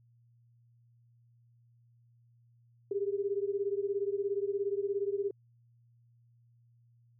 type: beating tone pair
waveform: sine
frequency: 394.5 / 411.5 Hz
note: G4 / G#4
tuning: +11 / -16 cents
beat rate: 17 Hz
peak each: -32 / -34 dBFS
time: 2.91-5.31 s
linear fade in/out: 5 ms
effects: added 118 Hz sine -62 dBFS peak until 7.19 s